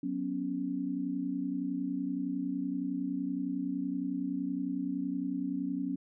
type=chord; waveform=sine; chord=F# suspended fourth; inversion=none; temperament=just; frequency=185 / 246.7 / 277.5 Hz; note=F#3 / B3 / C#4; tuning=0 / -2 / +2 cents; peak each=-38 / -37 / -33 dBFS; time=0.03-5.96 s; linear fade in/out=5 ms; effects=none

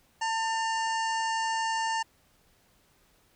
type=harmonic tone with a mistuned harmonic; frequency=897 Hz; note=A5; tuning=33 cents sharp; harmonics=1 / 2 / 3 / 5 / 6 / 7 / 8 / 9; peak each=-28 / -34 / -38 / -42 / -44 / -45 / -46 / -47 dBFS; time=0.21-2.03 s; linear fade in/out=10 ms; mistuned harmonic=3; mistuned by=+75 cents; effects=pink hiss -65 dBFS RMS until 3.35 s

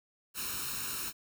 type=noise with comb filter; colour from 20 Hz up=white; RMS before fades=-37 dBFS; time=0.34-1.13 s; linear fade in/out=50 ms; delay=0.74 ms; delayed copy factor=+0.75; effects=none

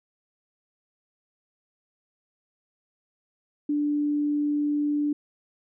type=tone; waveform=sine; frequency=293.7 Hz; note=D4; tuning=in tune; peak=-22 dBFS; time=3.69-5.13 s; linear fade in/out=5 ms; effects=none

